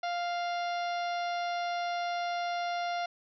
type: harmonic tone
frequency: 698.5 Hz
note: F5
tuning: in tune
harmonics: 1 / 2 / 3 / 4 / 5 / 6 / 7 / 8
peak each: -31 / -40 / -43 / -47 / -47 / -48 / -53 / -51 dBFS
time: 0.03-3.06 s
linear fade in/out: 5 ms
effects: none